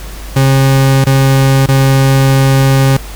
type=tone with dropouts; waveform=40% pulse; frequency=134.9 Hz; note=C#3; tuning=47 cents flat; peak=-5 dBFS; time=0.36-2.97 s; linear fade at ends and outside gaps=5 ms; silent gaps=1.043-1.066 / 1.661-1.686 s; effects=added 50 Hz sine -25 dBFS peak until 3.15 s + pink hiss -31 dBFS RMS until 3.15 s